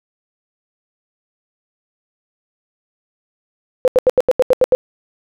sine tone bursts, 509 Hz, C5, 48 cents flat, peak -7 dBFS, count 9, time 3.85-4.75 s, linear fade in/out 0 ms, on 28 ms, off 81 ms, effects none

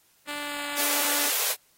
5% pulse tone with pitch glide, 292.4 to 289.7 Hz, D4 to D4, -7 to -24 cents, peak -20 dBFS, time 0.27-1.3 s, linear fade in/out 20 ms, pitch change -17 cents, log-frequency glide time 0.39-0.59 s
white high-pass noise, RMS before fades -26 dBFS, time 0.75-1.56 s, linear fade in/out 50 ms, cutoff 400 Hz, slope 96 dB/octave
effects white hiss -63 dBFS RMS until 1.77 s + AAC 48 kbps

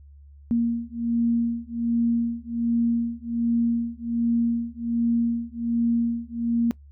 sine beating tone pair, 233.1 / 234.4 Hz, A#3 / A#3, 0 / +10 cents, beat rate 1.3 Hz, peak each -24 dBFS, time 0.51-6.71 s, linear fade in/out 0 ms, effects noise-tail reverb RT60 0.1 s tail -21 dB re dry + added 71 Hz sine -45 dBFS peak until 6.91 s

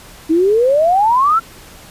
sine exponential sweep, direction up, 309.7 to 1382 Hz, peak -9 dBFS, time 0.29-1.4 s, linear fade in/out 20 ms, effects pink hiss -39 dBFS RMS until 1.9 s + resampled to 32000 Hz

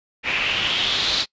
white noise with low-pass filter sweep, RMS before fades -22 dBFS, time 0.23-1.26 s, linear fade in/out 50 ms, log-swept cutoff 2400 to 4200 Hz, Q 4.4, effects noise-tail reverb RT60 0.1 s tail -24 dB re dry + resampled to 16000 Hz

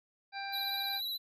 harmonic tone, 790 Hz, G5, 13 cents sharp, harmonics 1 / 2 / 3 / 5 / 6, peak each -40 / -43 / -45 / -47 / -48 dBFS, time 0.32-1.01 s, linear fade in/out 50 ms
square tone with vibrato, 3951 Hz, B7, in tune, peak -35 dBFS, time 0.52-1.18 s, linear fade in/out 20 ms, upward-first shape sine, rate 16 Hz, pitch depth 40 cents each way
effects none

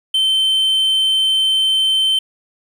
triangle tone, 3094 Hz, G7, 23 cents flat, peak -11 dBFS, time 0.14-2.19 s, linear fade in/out 5 ms, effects 8-bit

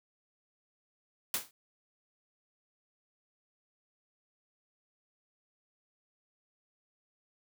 white noise with exponential decay, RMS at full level -28 dBFS, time 1.34-1.51 s, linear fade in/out 1 ms, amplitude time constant 36 ms, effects high-pass 100 Hz 12 dB/octave

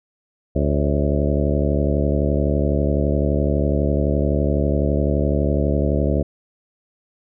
harmonic tone with a mistuned harmonic, 71.9 Hz, D2, 36 cents flat, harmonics 1 / 2 / 3 / 4 / 5 / 6 / 7 / 8 / 9, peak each -20 / -23 / -25 / -26 / -27 / -28 / -28 / -29 / -30 dBFS, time 0.55-6.23 s, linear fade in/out 10 ms, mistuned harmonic 7, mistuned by +71 cents, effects none

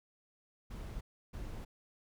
brown noise bursts at uneven times, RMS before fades -43 dBFS, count 2, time 0.7-1.01 / 1.33-1.65 s, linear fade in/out 10 ms, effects none

